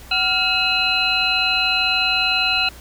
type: tone cluster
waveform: sine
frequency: 753 / 1397 / 2580 / 2862 / 4050 Hz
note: F#5 / F6 / E7 / F7 / B7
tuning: +30 / 0 / -38 / +42 / +43 cents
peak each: -26 / -25 / -20 / -24 / -21 dBFS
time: 0.11-2.69 s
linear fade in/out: 5 ms
effects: added 60 Hz sine -41 dBFS peak until 2.8 s + pink hiss -43 dBFS RMS until 2.8 s